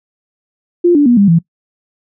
sine tone with pitch steps, 349.2 / 290.3 / 241.3 / 200.6 / 166.72 Hz, F4 / D4 / B3 / G3 / E3, 0 / -20 / -40 / +40 / +20 cents, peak -5 dBFS, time 0.84-1.39 s, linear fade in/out 10 ms, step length 110 ms, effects noise-tail reverb RT60 0.1 s tail -22 dB re dry

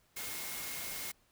sine tone in noise, 2150 Hz, C7, 47 cents sharp, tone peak -49 dBFS, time 0.16-1.12 s, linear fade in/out 10 ms, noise white, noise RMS -41 dBFS, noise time 0.16-1.12 s, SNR -11 dB, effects pink hiss -70 dBFS RMS until 1.31 s

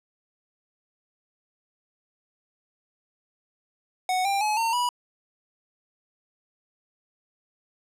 square tone with pitch steps, 740 / 793.1 / 850 / 911 / 976.4 Hz, F#5 / G5 / G#5 / A#5 / B5, 0 / +20 / +40 / -40 / -20 cents, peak -23 dBFS, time 4.09-4.89 s, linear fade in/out 2 ms, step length 160 ms, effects low-pass 12000 Hz 12 dB/octave

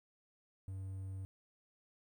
triangle tone, 95.5 Hz, G2, 45 cents flat, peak -39 dBFS, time 0.68-1.25 s, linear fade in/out 0 ms, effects 12-bit

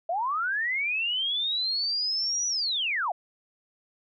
sine linear two-way sweep, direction up then down, 641 to 5920 to 641 Hz, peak -25 dBFS, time 0.09-3.12 s, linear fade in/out 5 ms, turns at 2.47 s, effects none

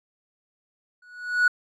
triangle tone with exponential growth, 1467 Hz, F#6, 15 cents flat, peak -11 dBFS, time 1.02-1.48 s, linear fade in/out 5 ms, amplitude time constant 100 ms, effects tanh soft clip ceiling -10 dBFS + resampled to 22050 Hz

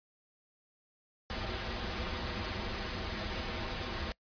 pink noise with comb filter, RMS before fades -37 dBFS, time 1.3-4.12 s, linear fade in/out 0 ms, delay 7 ms, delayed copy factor -0.8, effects noise-tail reverb RT60 0.1 s tail -24 dB re dry + resampled to 11025 Hz

